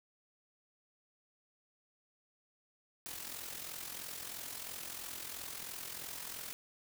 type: noise with amplitude modulation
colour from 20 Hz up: white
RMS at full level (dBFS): -42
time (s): 3.06-6.53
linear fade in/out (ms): 0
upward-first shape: sine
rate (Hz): 43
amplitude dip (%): 60
effects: none